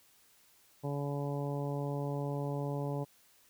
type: harmonic tone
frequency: 142.5 Hz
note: C#3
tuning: 48 cents sharp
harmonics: 1 / 2 / 3 / 4 / 5 / 6 / 7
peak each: -35 / -41 / -41 / -42 / -48 / -46 / -50 dBFS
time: 0.83-3.05 s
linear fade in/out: 20 ms
effects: white hiss -65 dBFS RMS until 3.49 s